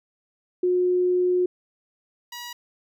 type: tone pair in turn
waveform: sine / 10% pulse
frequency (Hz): 361.1 / 964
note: F#4 / B5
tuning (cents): -42 / -42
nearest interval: octave + perfect fourth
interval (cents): 1700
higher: second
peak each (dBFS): -18 / -26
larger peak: first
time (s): 0.63-1.46 / 2.32-2.53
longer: first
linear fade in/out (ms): 5
effects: none